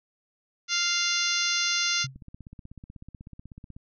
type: harmonic tone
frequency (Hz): 697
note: F5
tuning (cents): -4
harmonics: 2 / 3 / 4 / 5 / 6 / 7 / 8 / 9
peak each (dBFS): -32 / -32 / -32 / -32 / -32 / -32 / -32 / -32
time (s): 0.68-2.07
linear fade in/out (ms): 50
type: tone with exponential decay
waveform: sine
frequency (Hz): 132.8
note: C3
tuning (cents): +26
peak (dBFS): -28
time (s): 2.04-2.22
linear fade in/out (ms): 5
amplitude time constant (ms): 38
type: click train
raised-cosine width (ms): 5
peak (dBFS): -31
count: 27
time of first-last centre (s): 2.16-3.765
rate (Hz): 16.2
effects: none